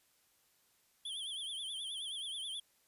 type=tone with vibrato; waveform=square; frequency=3286 Hz; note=G#7; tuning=19 cents flat; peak=-40 dBFS; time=1.05-2.6 s; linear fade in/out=5 ms; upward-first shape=triangle; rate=9.4 Hz; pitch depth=140 cents each way; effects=white hiss -72 dBFS RMS until 2.87 s + resampled to 32000 Hz